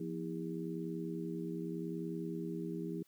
harmonic tone with a mistuned harmonic, 80.8 Hz, E2, 34 cents flat, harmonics 2 / 3 / 4 / 5, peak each -41 / -46 / -42 / -44 dBFS, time 0-3.03 s, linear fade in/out 5 ms, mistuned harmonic 2, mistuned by +110 cents, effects white hiss -71 dBFS RMS until 3.07 s

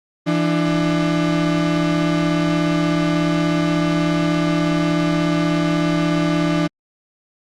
35% pulse tone pair together, 167.53 / 298.5 Hz, E3 / D4, +28 / +28 cents, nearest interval minor seventh, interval 1000 cents, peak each -17 dBFS, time 0.26-6.68 s, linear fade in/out 20 ms, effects low-pass 5000 Hz 12 dB/octave + Opus 32 kbps

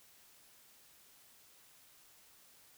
silence, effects white hiss -63 dBFS RMS until 2.77 s

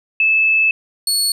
sine / 25% pulse tone pair in turn, 2616 / 4391 Hz, E7 / C#8, -14 / -17 cents, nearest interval major sixth, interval 897 cents, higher second, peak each -11 / -10 dBFS, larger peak second, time 0.2-0.71 / 1.07-1.32 s, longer first, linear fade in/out 2 ms, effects none

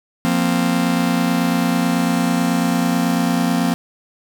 45% pulse chord, F suspended fourth, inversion none, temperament just, 174.61 / 232.8 / 261.9 Hz, F3 / Bb3 / C4, 0 / -2 / +2 cents, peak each -20 dBFS, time 0.25-3.74 s, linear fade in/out 0 ms, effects none

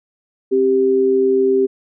sine tone pair together, 264.3 / 392.1 Hz, C4 / G4, +18 / 0 cents, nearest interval perfect fifth, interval 682 cents, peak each -20 / -12 dBFS, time 0.51-1.67 s, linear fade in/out 20 ms, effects none

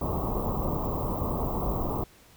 pink band-stop noise, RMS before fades -29 dBFS, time 0.01-2.04 s, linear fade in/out 5 ms, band 1200 to 16000 Hz, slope 96 dB/octave, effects pink hiss -56 dBFS RMS until 2.36 s

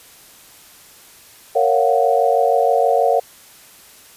sine chord, Gb major seventh, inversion first, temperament just, 462.5 / 555 / 693.7 / 740 Hz, Bb4 / Db5 / F5 / Gb5, -14 / +2 / -12 / 0 cents, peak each -18 dBFS, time 1.55-3.2 s, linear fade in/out 10 ms, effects white hiss -45 dBFS RMS until 4.16 s + resampled to 32000 Hz

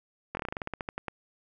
slowing click train, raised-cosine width 0.5 ms, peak -18 dBFS, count 15, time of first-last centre 0.35-1.083 s, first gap 21 ms, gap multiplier 1.13, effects none

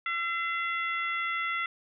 harmonic tone with a mistuned harmonic, 681 Hz, F5, 44 cents flat, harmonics 2 / 3 / 4 / 5, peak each -32 / -31 / -40 / -42 dBFS, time 0.06-1.66 s, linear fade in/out 2 ms, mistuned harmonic 2, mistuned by -16 cents, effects none

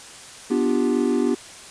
triangle chord, G dominant seventh, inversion first, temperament equal, 246.9 / 293.7 / 349.2 / 392 Hz, B3 / D4 / F4 / G4, 0 / 0 / 0 / 0 cents, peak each -20 / -22 / -23 / -22 dBFS, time 0.5-1.35 s, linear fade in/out 10 ms, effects white hiss -41 dBFS RMS until 1.7 s + resampled to 22050 Hz

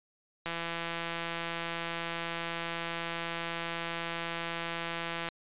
click train, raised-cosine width 0.3 ms, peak -19 dBFS, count 812, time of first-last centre 0.46-5.287 s, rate 168 Hz, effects resampled to 8000 Hz

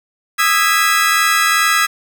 35% pulse chord, E major seventh, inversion third, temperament just, 1236.1 / 1318.5 / 1648.1 / 1977.8 Hz, D#6 / E6 / G#6 / B6, -12 / 0 / -14 / +2 cents, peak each -16 dBFS, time 0.38-1.87 s, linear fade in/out 20 ms, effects 7-bit

